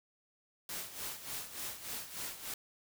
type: noise with tremolo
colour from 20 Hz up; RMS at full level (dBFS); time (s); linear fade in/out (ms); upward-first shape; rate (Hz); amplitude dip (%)
white; -40; 0.69-2.54; 2; sine; 3.4; 70
effects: none